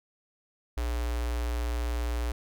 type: tone with notch filter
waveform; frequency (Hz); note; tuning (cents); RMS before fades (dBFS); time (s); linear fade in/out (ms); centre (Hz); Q
square; 59.5; A#1; +36; -30; 0.77-2.32; 5; 170; 0.96
effects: none